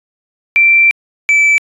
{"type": "tone pair in turn", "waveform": ["sine", "triangle"], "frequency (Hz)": [2349, 2315], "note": ["D7", "D7"], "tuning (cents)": [0, -25], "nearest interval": "unison", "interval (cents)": 25, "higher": "first", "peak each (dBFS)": -5, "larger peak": "neither", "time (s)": [[0.56, 0.91], [1.29, 1.58]], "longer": "first", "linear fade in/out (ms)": 0, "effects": ["resampled to 24000 Hz"]}